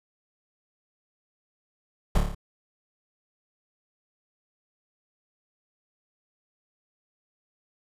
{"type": "noise with echo", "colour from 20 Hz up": "brown", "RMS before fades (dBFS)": -18, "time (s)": [2.15, 2.18], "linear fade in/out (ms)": 5, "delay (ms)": 28, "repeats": 6, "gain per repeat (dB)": -3, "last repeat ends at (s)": 2.348, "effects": ["resampled to 32000 Hz"]}